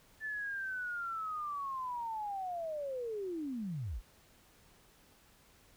sine linear sweep, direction down, 1762 to 32.7 Hz, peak -36 dBFS, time 0.2-4.02 s, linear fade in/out 50 ms, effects pink hiss -64 dBFS RMS until 5.76 s

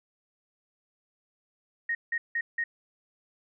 sine tone bursts, 1864.7 Hz, A#6, in tune, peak -26 dBFS, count 4, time 1.89-2.64 s, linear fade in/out 5 ms, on 60 ms, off 170 ms, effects none

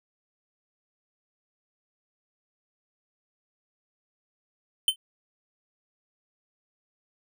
square tone with exponential decay, 3078 Hz, G7, 32 cents flat, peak -15 dBFS, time 4.88-4.96 s, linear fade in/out 2 ms, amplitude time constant 16 ms, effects none

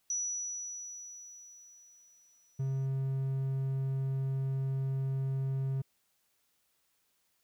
sine tone with exponential decay, 5890 Hz, F#8, 9 cents flat, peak -30 dBFS, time 0.1-2.86 s, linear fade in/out 2 ms, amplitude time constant 600 ms
triangle tone, 134.3 Hz, C3, 46 cents sharp, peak -28 dBFS, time 2.59-5.82 s, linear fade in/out 10 ms
effects white hiss -75 dBFS RMS until 7.43 s

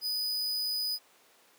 45% pulse tone, 4978 Hz, D#8, in tune, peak -29 dBFS, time 0.01-0.99 s, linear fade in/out 50 ms, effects pink hiss -61 dBFS RMS until 1.58 s + high-pass 400 Hz 12 dB/octave

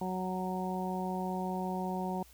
harmonic tone, 185.1 Hz, F#3, 1 cent sharp, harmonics 1 / 2 / 3 / 4 / 5, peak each -35 / -40 / -44 / -39 / -40 dBFS, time 0.01-2.23 s, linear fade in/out 5 ms, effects added 60 Hz sine -59 dBFS peak until 2.33 s + white hiss -60 dBFS RMS until 2.33 s

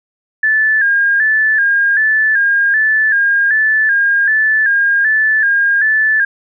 sine tone with vibrato, 1681 Hz, G#6, 20 cents sharp, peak -9 dBFS, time 0.43-6.25 s, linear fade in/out 5 ms, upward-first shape square, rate 1.3 Hz, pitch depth 66 cents each way, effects none

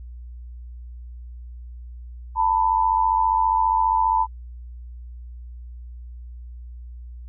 sine tone pair together, 892.9 / 987.8 Hz, A5 / B5, +25 / 0 cents, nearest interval major second, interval 175 cents, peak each -19 / -20 dBFS, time 2.35-4.27 s, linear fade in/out 50 ms, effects added 60 Hz sine -35 dBFS peak until 7.28 s

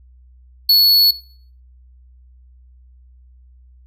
square tone, 4401 Hz, C#8, 13 cents flat, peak -9 dBFS, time 0.69-1.11 s, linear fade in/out 5 ms, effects noise-tail reverb RT60 0.5 s tail -18 dB re dry + added 62 Hz sine -44 dBFS peak until 3.86 s

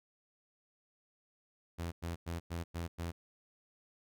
sawtooth tone bursts, 84.7 Hz, E2, 48 cents sharp, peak -33 dBFS, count 6, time 1.78-3.12 s, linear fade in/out 20 ms, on 140 ms, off 100 ms, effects none

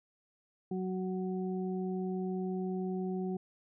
harmonic tone, 185.9 Hz, F#3, 8 cents sharp, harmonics 1 / 2 / 4, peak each -34 / -37 / -46 dBFS, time 0.71-3.37 s, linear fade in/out 5 ms, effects none

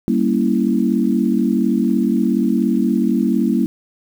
sine chord, G diminished seventh, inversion none, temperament equal, 196 / 233.1 / 277.2 / 329.6 Hz, G3 / Bb3 / Db4 / Fb4, 0 / 0 / 0 / 0 cents, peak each -19 / -17 / -21 / -21 dBFS, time 0.08-3.66 s, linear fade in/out 0 ms, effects 7-bit

